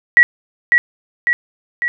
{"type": "tone with echo", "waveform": "sine", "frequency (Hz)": 1927, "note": "B6", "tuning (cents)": -43, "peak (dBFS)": -3, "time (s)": [0.17, 0.23], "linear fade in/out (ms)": 0, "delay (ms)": 550, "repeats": 3, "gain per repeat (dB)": -4, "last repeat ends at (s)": 1.88, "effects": []}